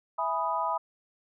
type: chord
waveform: sine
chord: E major seventh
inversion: none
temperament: equal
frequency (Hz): 659.3 / 830.6 / 987.8 / 1244.5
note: E5 / G#5 / B5 / D#6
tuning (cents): 0 / 0 / 0 / 0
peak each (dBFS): -34 / -34 / -29 / -33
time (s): 0.18-0.78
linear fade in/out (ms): 10
effects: none